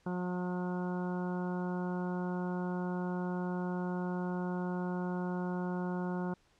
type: harmonic tone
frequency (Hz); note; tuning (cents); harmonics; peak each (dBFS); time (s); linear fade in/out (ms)
180; F#3; -47; 1 / 2 / 3 / 4 / 5 / 6 / 7 / 8; -34 / -40 / -46 / -47 / -45 / -50 / -54 / -49; 0.06-6.34; 5
effects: pink hiss -69 dBFS RMS until 6.59 s + low-pass 7000 Hz 12 dB/octave